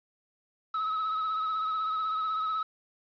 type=tone with vibrato; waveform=triangle; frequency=1286 Hz; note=E6; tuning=43 cents flat; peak=-26 dBFS; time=0.74-2.63 s; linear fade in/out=5 ms; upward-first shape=triangle; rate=16 Hz; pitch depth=42 cents each way; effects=resampled to 11025 Hz + 9-bit